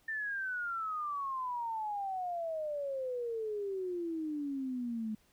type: exponential sweep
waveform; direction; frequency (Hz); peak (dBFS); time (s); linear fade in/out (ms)
sine; down; 1800 to 213.1; -34; 0.08-5.15; 5
effects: pink hiss -69 dBFS RMS until 5.32 s